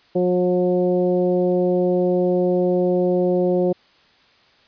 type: tone with frequency modulation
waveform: sine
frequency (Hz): 360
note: F#4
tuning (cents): -47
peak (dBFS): -15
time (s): 0.15-3.73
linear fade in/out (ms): 10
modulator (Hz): 180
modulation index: 1.2
effects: white hiss -55 dBFS RMS until 4.67 s + resampled to 11025 Hz